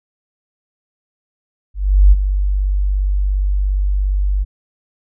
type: tone with ADSR envelope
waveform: sine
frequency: 48.61 Hz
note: G1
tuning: 14 cents flat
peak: -3 dBFS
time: 1.74-4.45 s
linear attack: 380 ms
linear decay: 27 ms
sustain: -10 dB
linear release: 28 ms
effects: none